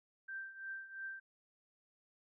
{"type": "tone with tremolo", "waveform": "sine", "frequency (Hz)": 1568, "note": "G6", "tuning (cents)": 0, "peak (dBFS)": -40, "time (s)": [0.28, 1.2], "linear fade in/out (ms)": 10, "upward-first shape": "triangle", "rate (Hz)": 2.9, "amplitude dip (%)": 80, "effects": []}